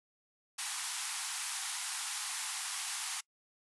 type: band-pass noise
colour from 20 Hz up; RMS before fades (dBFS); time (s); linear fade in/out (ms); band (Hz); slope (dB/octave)
white; -39; 0.58-3.21; 10; 750 to 11000; 96
effects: noise-tail reverb RT60 0.1 s tail -25 dB re dry